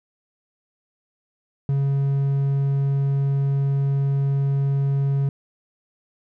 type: tone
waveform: triangle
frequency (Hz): 138.59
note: C#3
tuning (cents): 0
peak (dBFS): -16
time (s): 1.69-5.29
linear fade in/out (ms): 2
effects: none

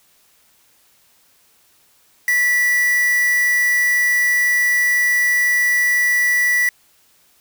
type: tone with quantisation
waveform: triangle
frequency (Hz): 1958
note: B6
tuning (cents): -15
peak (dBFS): -12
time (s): 2.28-6.69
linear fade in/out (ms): 2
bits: 4
effects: white hiss -56 dBFS RMS until 7.4 s

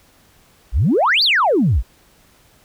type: exponential two-way sweep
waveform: sine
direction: up then down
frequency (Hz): 45.42 to 4865 to 45.42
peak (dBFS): -11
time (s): 0.72-1.83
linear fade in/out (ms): 50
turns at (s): 1.23
effects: tanh soft clip ceiling -7 dBFS + pink hiss -53 dBFS RMS until 2.64 s

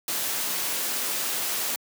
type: noise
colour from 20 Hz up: white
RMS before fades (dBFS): -28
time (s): 0.08-1.76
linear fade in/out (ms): 2
effects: high-pass 200 Hz 12 dB/octave

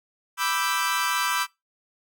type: chord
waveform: sawtooth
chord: E minor seventh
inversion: second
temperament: equal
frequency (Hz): 987.8 / 1174.7 / 1318.5 / 1568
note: B5 / D6 / E6 / G6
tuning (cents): 0 / 0 / 0 / 0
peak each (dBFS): -25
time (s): 0.37-1.47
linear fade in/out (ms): 50
effects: noise-tail reverb RT60 0.2 s tail -21 dB re dry

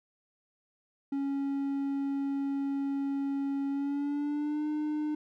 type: tone with pitch glide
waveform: triangle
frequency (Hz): 277.2 to 302.3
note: C#4 to D#4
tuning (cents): 0 to -50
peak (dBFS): -27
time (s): 1.12-5.15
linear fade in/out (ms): 5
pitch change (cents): +150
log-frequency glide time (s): 3.69-4.67
effects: none

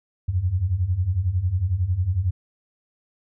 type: beating tone pair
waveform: sine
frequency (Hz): 84 / 95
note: E2 / F#2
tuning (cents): +33 / +46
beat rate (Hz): 11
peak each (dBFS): -25 / -21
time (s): 0.28-2.31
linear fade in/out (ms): 10
effects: none

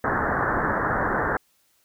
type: low-pass noise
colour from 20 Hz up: white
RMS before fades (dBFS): -24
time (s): 0.04-1.37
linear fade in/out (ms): 2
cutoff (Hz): 1800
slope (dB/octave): 96
effects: white hiss -65 dBFS RMS until 1.84 s

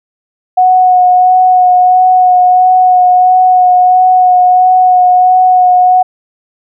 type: tone with vibrato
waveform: sine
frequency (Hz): 733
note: F#5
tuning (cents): -16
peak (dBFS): -3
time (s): 0.57-6.03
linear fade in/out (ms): 10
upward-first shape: sine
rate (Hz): 1.5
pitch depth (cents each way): 16
effects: none

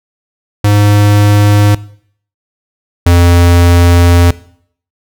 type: tone pair in turn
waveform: square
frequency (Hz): 103.2 / 86.78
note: G#2 / F2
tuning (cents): -10 / -10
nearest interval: minor third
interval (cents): 300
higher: first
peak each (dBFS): -6 / -4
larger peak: second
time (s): 0.64-1.75 / 3.06-4.31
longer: second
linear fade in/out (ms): 5
effects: noise-tail reverb RT60 0.6 s tail -19 dB re dry

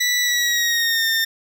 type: tone with pitch glide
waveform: 20% pulse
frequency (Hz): 1965 to 1812.4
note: B6 to A#6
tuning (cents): -9 to -49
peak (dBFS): -12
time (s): 0-1.25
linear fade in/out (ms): 10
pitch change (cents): -140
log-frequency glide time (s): 0.21-1.09
effects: none

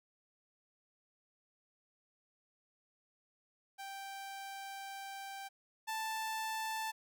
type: tone pair in turn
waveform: sawtooth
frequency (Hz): 784 / 881.6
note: G5 / A5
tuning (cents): 0 / +3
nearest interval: major second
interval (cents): 203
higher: second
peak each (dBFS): -40 / -33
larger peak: second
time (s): 3.78-5.49 / 5.87-6.92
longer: first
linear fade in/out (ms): 20
effects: none

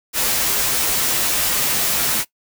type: noise with comb filter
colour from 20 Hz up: white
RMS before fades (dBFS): -19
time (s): 0.13-2.25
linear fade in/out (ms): 50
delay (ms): 11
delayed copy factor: -0.65
effects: noise-tail reverb RT60 0.1 s tail -19 dB re dry

